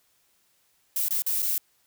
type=noise with dropouts; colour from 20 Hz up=violet; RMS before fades=-26 dBFS; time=0.96-1.58 s; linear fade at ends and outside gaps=2 ms; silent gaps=1.085-1.107 / 1.221-1.264 / 1.421-1.426 s; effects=white hiss -67 dBFS RMS until 1.86 s